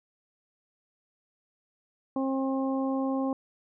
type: harmonic tone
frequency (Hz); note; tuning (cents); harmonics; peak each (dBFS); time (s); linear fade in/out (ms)
267.2; C4; +36; 1 / 2 / 3 / 4; -27 / -33 / -37 / -39; 2.16-3.33; 2
effects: none